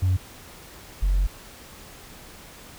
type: tone pair in turn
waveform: sine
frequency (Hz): 92.5 / 46.34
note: F#2 / F#1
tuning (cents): 0 / +3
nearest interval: octave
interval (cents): 1197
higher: first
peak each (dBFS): -16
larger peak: neither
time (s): 0.02-0.17 / 1.02-1.27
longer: second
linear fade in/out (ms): 10
effects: tanh soft clip ceiling -16 dBFS + pink hiss -45 dBFS RMS until 2.78 s